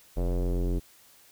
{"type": "tone with low-pass filter sweep", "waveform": "square", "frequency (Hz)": 44.21, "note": "F1", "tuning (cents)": 22, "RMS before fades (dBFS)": -27, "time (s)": [0.16, 0.8], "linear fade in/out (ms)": 20, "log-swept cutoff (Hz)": [570, 360], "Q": 2.3, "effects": ["white hiss -57 dBFS RMS until 1.31 s"]}